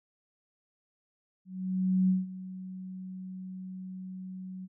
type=tone with ADSR envelope; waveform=sine; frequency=186.3 Hz; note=F#3; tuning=12 cents sharp; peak=-21 dBFS; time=1.45-4.68 s; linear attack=640 ms; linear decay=170 ms; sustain=-17 dB; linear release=39 ms; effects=none